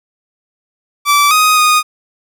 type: tone with pitch steps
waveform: sawtooth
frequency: 1160 / 1250 / 1236 Hz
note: D6 / D#6 / D#6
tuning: -22 / +8 / -12 cents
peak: -4 dBFS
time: 1.05-1.83 s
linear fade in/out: 50 ms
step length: 260 ms
effects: none